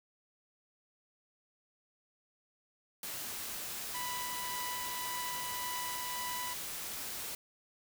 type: noise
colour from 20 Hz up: white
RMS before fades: -41 dBFS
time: 3.03-7.35 s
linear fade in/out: 2 ms
type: tone with tremolo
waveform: sawtooth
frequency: 987.8 Hz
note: B5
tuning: in tune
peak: -34 dBFS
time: 3.94-6.54 s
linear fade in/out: 10 ms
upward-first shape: sine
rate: 1.8 Hz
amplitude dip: 25%
effects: none